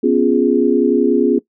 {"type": "chord", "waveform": "sine", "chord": "C# dominant seventh", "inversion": "third", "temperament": "equal", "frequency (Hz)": [246.9, 277.2, 349.2, 415.3], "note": ["B3", "C#4", "E#4", "G#4"], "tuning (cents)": [0, 0, 0, 0], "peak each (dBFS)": -16, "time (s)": [0.03, 1.39], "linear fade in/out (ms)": 10, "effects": ["noise-tail reverb RT60 0.1 s tail -19 dB re dry"]}